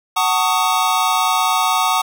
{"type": "chord", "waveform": "square", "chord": "D# half-diminished seventh", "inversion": "first", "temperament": "just", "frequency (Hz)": [746.7, 896, 1120.1, 1244.5], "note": ["F#5", "A5", "C#6", "D#6"], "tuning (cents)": [16, 31, 18, 0], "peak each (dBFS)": -21, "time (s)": [0.16, 2.02], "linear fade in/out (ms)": 10, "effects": []}